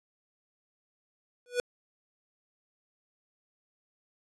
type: tone with exponential growth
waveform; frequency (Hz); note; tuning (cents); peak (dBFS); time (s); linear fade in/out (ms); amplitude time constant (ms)
square; 490; B4; -14; -23; 1.46-1.6; 1; 29
effects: resampled to 24000 Hz